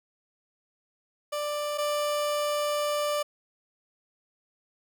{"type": "tone pair in turn", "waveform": "30% pulse", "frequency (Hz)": [590, 590], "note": ["D5", "D5"], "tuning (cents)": [8, 8], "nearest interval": "unison", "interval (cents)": 0, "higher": "neither", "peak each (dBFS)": [-26, -23], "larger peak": "second", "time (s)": [[1.32, 1.78], [1.78, 3.23]], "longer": "second", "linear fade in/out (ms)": 10, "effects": []}